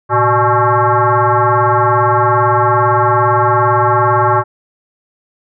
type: tone with frequency modulation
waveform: sine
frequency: 130.81 Hz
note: C3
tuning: in tune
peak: -8 dBFS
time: 0.09-4.44 s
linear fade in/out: 50 ms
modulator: 244 Hz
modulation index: 5.2
effects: none